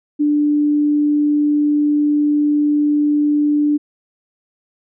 sine tone, 295.2 Hz, D4, 9 cents sharp, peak -12 dBFS, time 0.19-3.78 s, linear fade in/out 20 ms, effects none

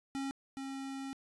square tone pair in turn, 272.5 / 270.6 Hz, C#4 / C#4, -29 / -42 cents, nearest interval unison, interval 13 cents, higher first, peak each -36 / -40 dBFS, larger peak first, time 0.15-0.31 / 0.57-1.13 s, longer second, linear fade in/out 0 ms, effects resampled to 24000 Hz + 12-bit

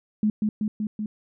sine tone with echo, 212.6 Hz, G#3, 41 cents sharp, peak -18 dBFS, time 0.23-0.3 s, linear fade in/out 2 ms, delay 190 ms, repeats 4, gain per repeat -2 dB, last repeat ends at 1.06 s, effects none

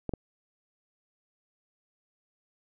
clicks, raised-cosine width 2 ms, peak -18 dBFS, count 2, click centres 0.093 / 0.137 s, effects none

